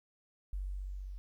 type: tone with level ramp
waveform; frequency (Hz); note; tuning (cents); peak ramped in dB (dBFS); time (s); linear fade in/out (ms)
sine; 47.55; F#1; +48; -34 to -41; 0.53-1.18; 0
effects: 12-bit